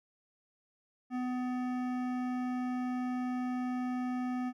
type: tone with hard clipping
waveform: sine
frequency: 250.7 Hz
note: B3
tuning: 26 cents sharp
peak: -34 dBFS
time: 1.1-4.53 s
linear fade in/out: 50 ms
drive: 14 dB
effects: none